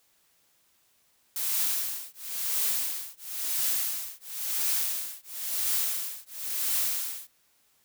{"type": "noise with tremolo", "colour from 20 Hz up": "blue", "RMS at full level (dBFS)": -26, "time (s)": [1.36, 7.27], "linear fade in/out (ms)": 2, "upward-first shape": "triangle", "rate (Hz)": 0.97, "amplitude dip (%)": 100, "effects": ["white hiss -67 dBFS RMS until 7.84 s"]}